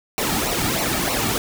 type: noise with flanger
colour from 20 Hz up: pink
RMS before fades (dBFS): -22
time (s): 0.18-1.38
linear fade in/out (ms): 0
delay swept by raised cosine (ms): 0.6 to 2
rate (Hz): 3.2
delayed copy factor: -0.7
effects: none